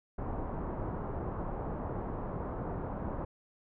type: low-pass noise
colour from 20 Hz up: pink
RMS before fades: -37 dBFS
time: 0.18-3.25 s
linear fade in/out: 5 ms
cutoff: 1100 Hz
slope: 24 dB/octave
effects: none